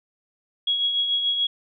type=tone with tremolo; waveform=sine; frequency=3322 Hz; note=G#7; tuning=in tune; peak=-18 dBFS; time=0.67-1.47 s; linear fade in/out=5 ms; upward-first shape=triangle; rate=6.9 Hz; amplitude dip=50%; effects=none